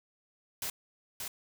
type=noise with echo; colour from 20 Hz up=white; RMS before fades=-36 dBFS; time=0.62-0.7 s; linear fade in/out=2 ms; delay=580 ms; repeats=1; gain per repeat=-3 dB; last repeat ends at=1.28 s; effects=none